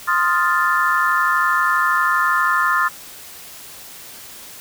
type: chord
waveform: sine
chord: F dominant seventh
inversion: second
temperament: equal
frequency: 1046.5 / 1244.5 / 1396.9 / 1760 Hz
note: C6 / Eb6 / F6 / A6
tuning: 0 / 0 / 0 / 0 cents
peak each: -20 dBFS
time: 0.07-2.89 s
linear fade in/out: 20 ms
effects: white hiss -38 dBFS RMS until 4.6 s